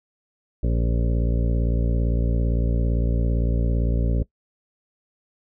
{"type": "harmonic tone with a mistuned harmonic", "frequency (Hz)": 57.7, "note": "A#1", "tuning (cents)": -17, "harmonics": [1, 2, 3, 4, 5, 7, 8, 9, 10], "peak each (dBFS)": [-20, -26, -30, -32, -34, -37, -38, -39, -40], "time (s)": [0.63, 4.23], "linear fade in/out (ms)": 5, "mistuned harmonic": 10, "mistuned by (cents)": 17, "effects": ["noise-tail reverb RT60 0.1 s tail -20 dB re dry"]}